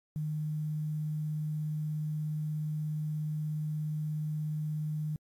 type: tone with quantisation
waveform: sine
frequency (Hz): 152.8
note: D#3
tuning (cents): -31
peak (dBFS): -31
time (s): 0.16-5.16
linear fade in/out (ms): 0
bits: 10
effects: AAC 64 kbps